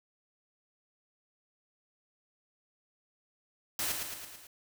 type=noise with echo; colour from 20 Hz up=white; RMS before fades=-33 dBFS; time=3.79-3.92 s; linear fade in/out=2 ms; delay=110 ms; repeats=5; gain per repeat=-4 dB; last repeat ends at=4.47 s; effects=none